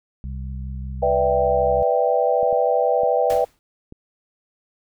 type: harmonic tone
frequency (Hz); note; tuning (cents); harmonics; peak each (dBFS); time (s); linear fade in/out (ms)
65.2; C2; -5; 1 / 2 / 3; -28 / -34 / -38; 0.24-1.83; 0
type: chord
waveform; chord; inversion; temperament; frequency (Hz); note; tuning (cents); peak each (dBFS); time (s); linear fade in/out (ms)
sine; E minor seventh; second; equal; 493.9 / 587.3 / 659.3 / 784; B4 / D5 / E5 / G5; 0 / 0 / 0 / 0; -20 / -22 / -22 / -22; 1.02-3.45; 10
type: clicks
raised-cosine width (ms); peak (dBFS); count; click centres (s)
3; -26; 4; 2.43 / 2.528 / 3.034 / 3.924
type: noise with exponential decay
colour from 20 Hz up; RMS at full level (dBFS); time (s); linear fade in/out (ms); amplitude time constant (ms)
pink; -30; 3.3-3.59; 0; 63
effects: none